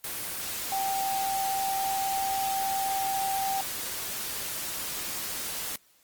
sine tone in noise, 778 Hz, G5, 13 cents flat, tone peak -27 dBFS, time 0.72-3.61 s, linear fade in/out 2 ms, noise white, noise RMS -34 dBFS, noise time 0.04-5.76 s, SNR +4 dB, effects white hiss -63 dBFS RMS until 6.03 s + Opus 24 kbps

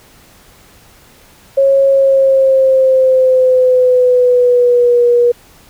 sine tone with pitch glide, 546 to 480.8 Hz, C#5 to B4, -26 to -46 cents, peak -6 dBFS, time 1.57-5.32 s, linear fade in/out 10 ms, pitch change -220 cents, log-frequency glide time 1.88-5.04 s, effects pink hiss -44 dBFS RMS until 5.69 s

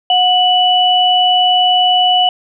sine tone pair together, 730 / 2960 Hz, F#5 / F#7, -24 / 0 cents, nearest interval 2 octaves, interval 2424 cents, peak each -11 dBFS, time 0.1-2.29 s, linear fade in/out 2 ms, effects none

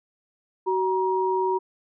sine tone pair together, 376.3 / 948.2 Hz, F#4 / A#5, +29 / +29 cents, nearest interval octave + major third, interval 1600 cents, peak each -23 / -24 dBFS, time 0.66-1.59 s, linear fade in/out 20 ms, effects none

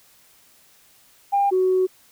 sine tone pair in turn, 801 / 372.1 Hz, G5 / F#4, +37 / +10 cents, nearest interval octave + minor second, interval 1327 cents, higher first, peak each -15 dBFS, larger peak neither, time 1.32-1.51 / 1.51-1.87 s, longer second, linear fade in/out 20 ms, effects tanh soft clip ceiling -11 dBFS + white hiss -55 dBFS RMS until 2.11 s

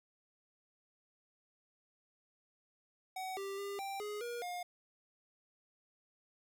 square tone with pitch steps, 752 / 393.3 / 400.4 / 785 / 417.2 / 476.9 / 712 Hz, F#5 / G4 / G4 / G5 / G#4 / A#4 / F5, +28 / +6 / +37 / +2 / +8 / +39 / +33 cents, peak -40 dBFS, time 3.16-4.63 s, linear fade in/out 5 ms, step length 210 ms, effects none

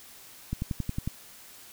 click train, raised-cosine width 5 ms, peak -17 dBFS, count 7, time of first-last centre 0.53-1.075 s, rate 11 Hz, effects white hiss -50 dBFS RMS until 1.72 s

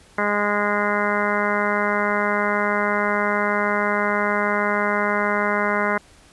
harmonic tone, 206.3 Hz, G#3, 11 cents flat, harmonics 1 / 2 / 3 / 4 / 5 / 6 / 7 / 8 / 9 / 10, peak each -27 / -27 / -26 / -30 / -26 / -29 / -26 / -31 / -30 / -29 dBFS, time 0.18-5.98 s, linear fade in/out 5 ms, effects pink hiss -51 dBFS RMS until 6.32 s + resampled to 24000 Hz

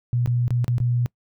sine tone with dropouts, 121.3 Hz, B2, 31 cents flat, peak -18 dBFS, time 0.13-1.06 s, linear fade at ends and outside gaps 0 ms, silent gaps 0.26-0.274 / 0.48-0.506 / 0.644-0.68 / 0.782-0.802 s, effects noise-tail reverb RT60 0.1 s tail -25 dB re dry

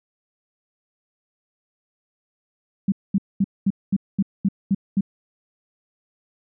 sine tone bursts, 196 Hz, G3, in tune, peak -15 dBFS, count 9, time 2.88-5.009 s, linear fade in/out 5 ms, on 41 ms, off 220 ms, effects none

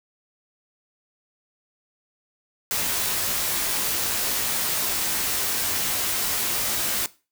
white noise with comb filter, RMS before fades -25 dBFS, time 2.71-7.06 s, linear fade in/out 0 ms, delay 16 ms, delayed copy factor -0.55, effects noise-tail reverb RT60 0.3 s tail -18 dB re dry

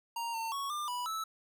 square tone with pitch steps, 932 / 905 / 1111 / 1196 / 982 / 1309 Hz, A#5 / A5 / C#6 / D6 / B5 / E6, -1 / +48 / +4 / +31 / -10 / -13 cents, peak -35 dBFS, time 0.16-1.24 s, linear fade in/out 5 ms, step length 180 ms, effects none

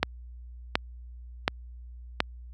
click train, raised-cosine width 0.3 ms, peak -5 dBFS, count 4, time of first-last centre 0.03-2.204 s, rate 1.38 Hz, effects added 60 Hz sine -32 dBFS peak until 2.53 s + high-pass 100 Hz 12 dB/octave

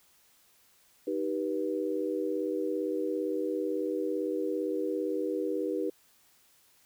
sine chord, Eb augmented, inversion none, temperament just, 311.1 / 388.9 / 486.1 Hz, Eb4 / G4 / B4, 0 / -14 / -28 cents, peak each -33 dBFS, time 1.07-5.9 s, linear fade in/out 5 ms, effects white hiss -64 dBFS RMS until 6.85 s

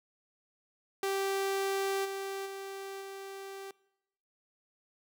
sawtooth tone with level steps, 390.5 Hz, G4, 7 cents flat, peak -26 / -32 / -36 / -38 dBFS, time 1.03-3.71 s, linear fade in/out 2 ms, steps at 2.04 / 2.45 / 3 s, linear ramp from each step 20 ms, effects noise-tail reverb RT60 0.9 s tail -23 dB re dry

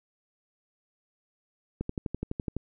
click train, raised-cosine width 3 ms, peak -18 dBFS, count 10, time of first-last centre 1.81-2.566 s, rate 11.9 Hz, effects none

